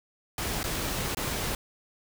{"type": "noise with dropouts", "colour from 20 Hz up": "pink", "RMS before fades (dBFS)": -31, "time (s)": [0.38, 1.55], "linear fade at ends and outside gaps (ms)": 2, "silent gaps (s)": [[0.631, 0.64], [1.148, 1.17]], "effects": []}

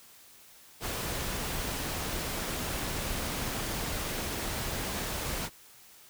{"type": "noise", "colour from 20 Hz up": "pink", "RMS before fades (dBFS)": -34, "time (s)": [0.8, 5.5], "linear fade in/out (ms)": 50, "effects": ["white hiss -55 dBFS RMS until 6.09 s"]}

